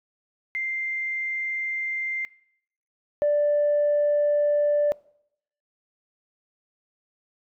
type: tone pair in turn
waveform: sine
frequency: 2093 / 587.3 Hz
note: C7 / D5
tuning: 0 / 0 cents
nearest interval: octave + minor seventh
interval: 2200 cents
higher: first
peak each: -25 / -17 dBFS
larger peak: second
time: 0.55-2.25 / 3.22-4.92 s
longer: neither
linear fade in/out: 0 ms
effects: noise-tail reverb RT60 0.7 s tail -23 dB re dry + tanh soft clip ceiling -15 dBFS